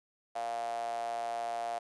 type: tone with high-pass filter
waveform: sawtooth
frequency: 116.54 Hz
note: A#2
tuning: in tune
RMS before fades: -36 dBFS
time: 0.35-1.79 s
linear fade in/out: 10 ms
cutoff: 690 Hz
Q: 9.9
effects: resampled to 24000 Hz